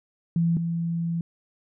sine tone pair in turn, 168 / 168 Hz, E3 / E3, +33 / +33 cents, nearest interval unison, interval 0 cents, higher neither, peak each -19 / -24 dBFS, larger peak first, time 0.36-0.57 / 0.57-1.21 s, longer second, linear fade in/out 2 ms, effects none

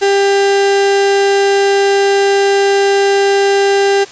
35% pulse tone, 397.2 Hz, G4, 23 cents sharp, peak -7 dBFS, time 0.01-4.05 s, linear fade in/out 20 ms, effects white hiss -34 dBFS RMS until 4.11 s + resampled to 16000 Hz

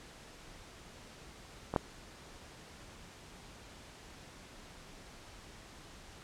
clicks, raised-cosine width 1 ms, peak -21 / -13 dBFS, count 2, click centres 1.739 / 1.762 s, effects pink hiss -53 dBFS RMS until 6.23 s + low-pass 8000 Hz 12 dB/octave

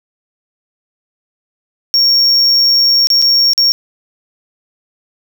triangle tone with dropouts, 5530 Hz, F8, 18 cents flat, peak -6 dBFS, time 1.94-3.72 s, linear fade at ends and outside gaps 0 ms, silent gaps 3.071-3.102 / 3.217-3.223 / 3.534-3.578 s, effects none

